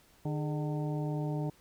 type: harmonic tone with a mistuned harmonic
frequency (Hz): 150.8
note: D3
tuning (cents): +46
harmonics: 1 / 2 / 3 / 4 / 5 / 6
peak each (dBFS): -32 / -38 / -42 / -44 / -46 / -48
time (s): 0.25-1.5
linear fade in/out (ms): 5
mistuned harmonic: 3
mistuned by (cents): -130
effects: pink hiss -63 dBFS RMS until 1.6 s